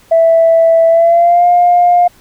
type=tone with pitch glide; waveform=sine; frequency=659.3 to 706.6 Hz; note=E5 to F5; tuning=0 to +20 cents; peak=-4 dBFS; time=0.11-2.08 s; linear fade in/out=10 ms; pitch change=+120 cents; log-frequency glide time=0.88-1.46 s; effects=tanh soft clip ceiling 0 dBFS + pink hiss -46 dBFS RMS until 2.2 s